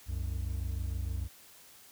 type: tone pair together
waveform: triangle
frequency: 63.9 / 90.5 Hz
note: C2 / F#2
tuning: -40 / -38 cents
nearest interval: tritone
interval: 602 cents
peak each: -32 / -34 dBFS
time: 0.06-1.29 s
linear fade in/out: 50 ms
effects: white hiss -56 dBFS RMS until 1.91 s